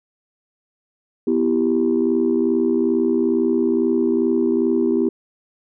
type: chord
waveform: sine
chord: E minor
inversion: second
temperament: equal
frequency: 246.9 / 329.6 / 392 Hz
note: B3 / E4 / G4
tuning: 0 / 0 / 0 cents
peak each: -19 dBFS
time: 1.27-5.09 s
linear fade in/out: 5 ms
effects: tanh soft clip ceiling -8 dBFS